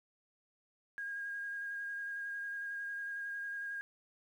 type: tone with vibrato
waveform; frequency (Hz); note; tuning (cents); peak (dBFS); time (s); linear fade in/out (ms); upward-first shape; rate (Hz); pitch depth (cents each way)
sine; 1627; G#6; -36; -38; 0.98-3.81; 0; square; 11; 11
effects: 11-bit